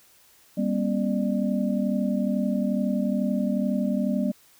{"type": "tone cluster", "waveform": "sine", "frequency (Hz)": [198.1, 240.4, 272.1, 598], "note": ["G3", "B3", "C#4", "D5"], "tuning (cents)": [18, -46, -32, 31], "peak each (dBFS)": [-25, -26, -31, -32], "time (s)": [0.57, 4.32], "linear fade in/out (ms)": 10, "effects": ["white hiss -57 dBFS RMS until 4.59 s"]}